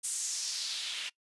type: noise with band-pass filter sweep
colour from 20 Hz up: white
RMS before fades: -36 dBFS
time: 0.03-1.1 s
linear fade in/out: 20 ms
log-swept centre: 8800 to 2700 Hz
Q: 2.4
effects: noise-tail reverb RT60 0.1 s tail -22 dB re dry + resampled to 24000 Hz